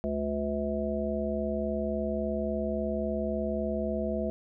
harmonic tone, 71.8 Hz, D2, 39 cents flat, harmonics 1 / 3 / 5 / 7 / 9, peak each -37 / -32 / -36 / -36 / -33 dBFS, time 0.04-4.3 s, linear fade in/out 0 ms, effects none

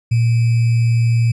sine tone with sample-and-hold, 116.54 Hz, A#2, in tune, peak -11 dBFS, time 0.11-1.32 s, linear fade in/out 10 ms, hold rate 2450 Hz, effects resampled to 22050 Hz

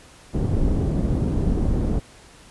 pink low-pass noise, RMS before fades -21 dBFS, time 0.33-2 s, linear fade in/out 20 ms, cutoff 310 Hz, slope 12 dB/octave, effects pink hiss -48 dBFS RMS until 2.5 s + resampled to 24000 Hz

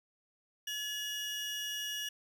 30% pulse tone pair together, 1705 / 2878 Hz, G#6 / F#7, +45 / -49 cents, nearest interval major sixth, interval 906 cents, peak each -40 / -34 dBFS, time 0.67-2.09 s, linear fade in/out 5 ms, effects none

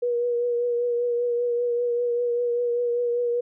sine tone with vibrato, 480.5 Hz, B4, 48 cents flat, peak -21 dBFS, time 0.02-3.41 s, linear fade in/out 10 ms, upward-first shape triangle, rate 5.1 Hz, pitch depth 28 cents each way, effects none

